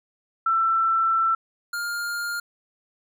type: tone pair in turn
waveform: sine / square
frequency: 1337 / 1407.1 Hz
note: E6 / F6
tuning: +24 / +13 cents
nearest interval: minor second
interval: 89 cents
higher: second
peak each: -18 / -27 dBFS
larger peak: first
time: 0.46-1.35 / 1.73-2.4 s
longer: first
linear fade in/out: 5 ms
effects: none